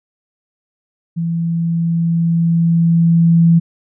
sine tone with level ramp, 167.3 Hz, E3, 26 cents sharp, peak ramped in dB -16 to -6 dBFS, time 1.16-3.6 s, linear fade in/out 20 ms, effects none

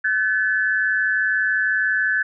sine tone pair together, 1518 / 1724 Hz, F#6 / A6, +44 / -36 cents, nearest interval major second, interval 220 cents, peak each -20 dBFS, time 0.04-2.23 s, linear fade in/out 10 ms, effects none

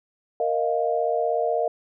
sine chord, Bb suspended fourth, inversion none, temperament equal, 466.2 / 622.3 / 698.5 Hz, Bb4 / Eb5 / F5, 0 / 0 / 0 cents, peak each -25 dBFS, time 0.4-1.68 s, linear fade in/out 2 ms, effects none

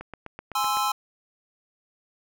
click train, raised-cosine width 0.5 ms, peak -22 dBFS, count 7, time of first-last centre 0.01-0.77 s, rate 7.89 Hz
square chord, Ab augmented, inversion none, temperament equal with one note detuned, 830.6 / 1041.7 / 1318.5 Hz, Ab5 / C6 / E6, 0 / -8 / 0 cents, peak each -28 dBFS, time 0.55-0.92 s, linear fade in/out 5 ms
effects none

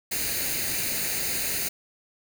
white noise with comb filter, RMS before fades -28 dBFS, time 0.11-1.69 s, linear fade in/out 10 ms, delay 0.45 ms, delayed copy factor +0.65, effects none

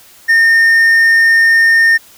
triangle tone, 1824 Hz, A#6, 38 cents flat, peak -4 dBFS, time 0.28-1.98 s, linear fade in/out 20 ms, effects white hiss -42 dBFS RMS until 2.17 s

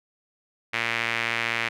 sawtooth tone with band-pass filter, 115.7 Hz, A#2, 13 cents flat, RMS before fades -27 dBFS, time 0.73-1.69 s, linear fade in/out 10 ms, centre 2200 Hz, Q 2.7, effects none

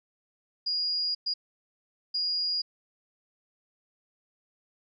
sine tone bursts at uneven times, 4864 Hz, D#8, 40 cents flat, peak -26 dBFS, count 3, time 0.66-1.15 / 1.26-1.34 / 2.14-2.62 s, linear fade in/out 10 ms, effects none

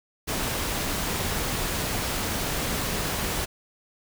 pink noise, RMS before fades -28 dBFS, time 0.27-3.46 s, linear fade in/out 20 ms, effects none

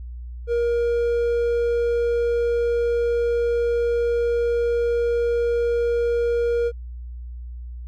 triangle tone, 472.2 Hz, A#4, 22 cents sharp, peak -16 dBFS, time 0.47-6.72 s, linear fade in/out 50 ms, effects added 60 Hz sine -31 dBFS peak until 7.87 s + MP3 96 kbps

